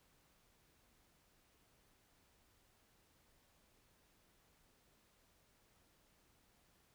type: silence
effects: pink hiss -73 dBFS RMS until 6.94 s